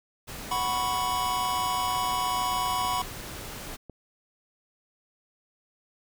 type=noise; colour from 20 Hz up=pink; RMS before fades=-39 dBFS; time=0.27-3.77 s; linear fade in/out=20 ms
type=chord; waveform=square; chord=F# suspended fourth; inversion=none; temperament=equal; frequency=740 / 987.8 / 1108.7 Hz; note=F#5 / B5 / C#6; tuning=0 / 0 / 0 cents; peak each=-33 / -29 / -32 dBFS; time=0.51-3.02 s; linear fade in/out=5 ms
type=clicks; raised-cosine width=2 ms; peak=-29 dBFS; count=2; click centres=2.848 / 3.897 s
effects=none